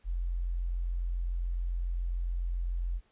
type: tone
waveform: sine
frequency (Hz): 43.58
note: F1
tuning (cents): -3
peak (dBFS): -29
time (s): 0.04-3.01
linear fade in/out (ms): 50
effects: pink hiss -69 dBFS RMS until 3.11 s + resampled to 8000 Hz